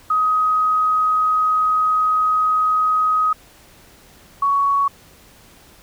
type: tone pair in turn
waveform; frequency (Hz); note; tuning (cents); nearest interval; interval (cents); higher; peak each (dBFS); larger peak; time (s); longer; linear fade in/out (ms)
sine; 1259 / 1118; D#6 / C#6; +20 / +14; major second; 206; first; -14; neither; 0.1-3.33 / 4.42-4.88; first; 5
effects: pink hiss -48 dBFS RMS until 5.82 s